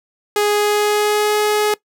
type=tone with pitch glide; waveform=sawtooth; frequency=415.3 to 421.1 Hz; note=G#4 to G#4; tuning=0 to +24 cents; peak=-10 dBFS; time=0.36-1.74 s; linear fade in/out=2 ms; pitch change=+24 cents; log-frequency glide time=0.52-1.37 s; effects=noise-tail reverb RT60 0.1 s tail -20 dB re dry